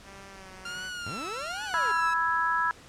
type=tone with pitch glide; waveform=5% pulse; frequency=196 to 187.47 Hz; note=G3 to F#3; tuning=0 to +23 cents; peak=-35 dBFS; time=0.03-0.91 s; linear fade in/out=50 ms; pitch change=-77 cents; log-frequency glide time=0.3-0.51 s
type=tone with vibrato; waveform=sawtooth; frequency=1391 Hz; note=F6; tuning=7 cents flat; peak=-31 dBFS; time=0.65-2.14 s; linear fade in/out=5 ms; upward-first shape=triangle; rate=1.2 Hz; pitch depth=120 cents each way
type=linear two-way sweep; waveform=sawtooth; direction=up then down; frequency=75.4 to 883 to 387.5 Hz; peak=-33 dBFS; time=1.06-1.92 s; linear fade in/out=5 ms; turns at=1.64 s
type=chord; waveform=sine; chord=E major; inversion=second; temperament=equal; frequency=987.8 / 1318.5 / 1661.2 Hz; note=B5 / E6 / G#6; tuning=0 / 0 / 0 cents; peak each=-28 dBFS; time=1.74-2.71 s; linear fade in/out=0 ms
effects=pink hiss -51 dBFS RMS until 2.88 s + low-pass 8000 Hz 12 dB/octave